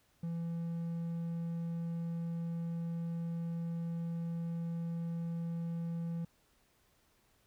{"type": "tone", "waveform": "triangle", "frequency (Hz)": 167.8, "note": "E3", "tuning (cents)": 31, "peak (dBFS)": -33, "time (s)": [0.23, 6.25], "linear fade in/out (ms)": 5, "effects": ["pink hiss -71 dBFS RMS until 7.46 s"]}